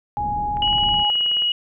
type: low-pass noise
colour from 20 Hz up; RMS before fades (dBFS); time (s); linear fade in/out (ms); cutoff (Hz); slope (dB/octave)
pink; -31; 0.17-1.04; 10; 240; 12
type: tone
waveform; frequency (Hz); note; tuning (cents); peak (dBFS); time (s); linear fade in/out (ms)
sine; 830.6; G#5; 0; -21; 0.17-1.1; 0
type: click train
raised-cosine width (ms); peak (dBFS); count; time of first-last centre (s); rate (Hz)
0.5; -23; 17; 0.57-1.421; 18.8
type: tone with pitch glide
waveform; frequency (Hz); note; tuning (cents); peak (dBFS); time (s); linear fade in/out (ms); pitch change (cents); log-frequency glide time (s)
sine; 2925 to 2906; F#7 to F#7; -21 to -32; -17; 0.62-1.52; 2; -11; 0.73-1.19
effects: none